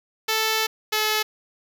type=tone pair in turn; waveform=5% pulse; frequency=440 / 430.2 Hz; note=A4 / A4; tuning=0 / -39 cents; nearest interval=unison; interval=39 cents; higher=first; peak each=-9 dBFS; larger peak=neither; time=0.28-0.67 / 0.92-1.23 s; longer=first; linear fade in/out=10 ms; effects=none

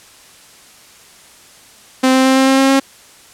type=tone with pitch steps; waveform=sawtooth; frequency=260 / 261.8 / 263.6 / 265.5 / 267.3 / 269.2 / 271 Hz; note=C4 / C4 / C4 / C4 / C4 / C4 / C#4; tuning=-11 / +1 / +13 / +25 / +37 / +49 / -39 cents; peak=-5 dBFS; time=2.03-2.8 s; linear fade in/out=10 ms; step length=110 ms; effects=white hiss -43 dBFS RMS until 3.33 s + low-pass 10000 Hz 12 dB/octave

